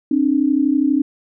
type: tone pair together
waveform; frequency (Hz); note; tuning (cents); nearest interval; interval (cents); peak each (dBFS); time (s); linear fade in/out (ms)
sine; 267.7 / 300; C4 / D4; +40 / +37; major second; 197; -16; 0.11-1.02; 5
effects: none